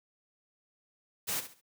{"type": "noise with echo", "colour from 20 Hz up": "white", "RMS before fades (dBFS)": -33, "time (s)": [1.27, 1.41], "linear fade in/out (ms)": 20, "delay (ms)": 68, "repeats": 3, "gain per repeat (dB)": -11, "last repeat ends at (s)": 1.614, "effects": ["high-pass 80 Hz 12 dB/octave"]}